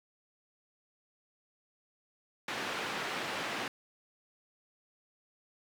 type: band-pass noise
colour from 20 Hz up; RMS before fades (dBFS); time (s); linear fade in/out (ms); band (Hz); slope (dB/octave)
white; -37; 2.48-3.68; 2; 170 to 2400; 12
effects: none